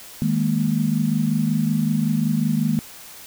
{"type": "chord", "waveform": "sine", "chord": "D# suspended fourth", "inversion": "none", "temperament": "equal with one note detuned", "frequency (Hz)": [157.55, 207.7, 233.1], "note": ["D#3", "G#3", "A#3"], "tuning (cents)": [22, 0, 0], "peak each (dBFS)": -22, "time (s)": [0.22, 2.79], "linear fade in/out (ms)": 0, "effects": ["white hiss -41 dBFS RMS until 3.26 s"]}